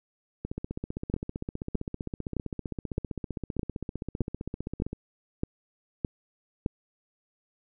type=two click trains; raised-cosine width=3 ms; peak=-14 / -20 dBFS; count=10 / 70; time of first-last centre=1.14-6.661 / 0.45-4.931 s; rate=1.63 / 15.4 Hz; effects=none